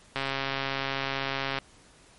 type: click train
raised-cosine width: 0.3 ms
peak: -13 dBFS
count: 195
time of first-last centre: 0.16-1.586 s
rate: 136 Hz
effects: pink hiss -56 dBFS RMS until 2.18 s + MP3 48 kbps